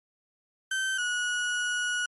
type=tone pair in turn; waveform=35% pulse; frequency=1547 / 1460.2 Hz; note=G6 / F#6; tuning=-23 / -23 cents; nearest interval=minor second; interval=100 cents; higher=first; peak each=-25 dBFS; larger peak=neither; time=0.71-0.98 / 0.98-2.06 s; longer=second; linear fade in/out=5 ms; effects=MP3 48 kbps